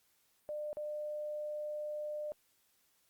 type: tone with dropouts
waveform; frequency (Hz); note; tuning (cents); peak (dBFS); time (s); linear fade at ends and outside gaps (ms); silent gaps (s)
sine; 600; D5; +37; -37; 0.49-2.32; 0; 0.73-0.77
effects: white hiss -73 dBFS RMS until 3.09 s + Opus 48 kbps